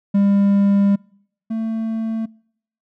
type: tone pair in turn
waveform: triangle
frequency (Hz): 200 / 223.4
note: G3 / A3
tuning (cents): +35 / +27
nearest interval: major second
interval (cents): 192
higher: second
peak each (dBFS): -10 / -18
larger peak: first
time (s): 0.14-0.96 / 1.5-2.26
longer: first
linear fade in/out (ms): 10
effects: noise-tail reverb RT60 0.7 s tail -26 dB re dry